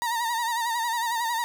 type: tone with vibrato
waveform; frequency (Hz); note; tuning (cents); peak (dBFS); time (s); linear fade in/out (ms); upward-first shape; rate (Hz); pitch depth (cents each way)
35% pulse; 932.3; A#5; 0; -23; 0.02-1.44; 0; sine; 11; 67
effects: none